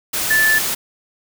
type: tone in noise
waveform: sine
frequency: 1749 Hz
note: A6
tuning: 11 cents flat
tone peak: -12 dBFS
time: 0.3-0.59 s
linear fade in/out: 10 ms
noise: white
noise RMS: -21 dBFS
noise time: 0.13-0.75 s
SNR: +6 dB
effects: none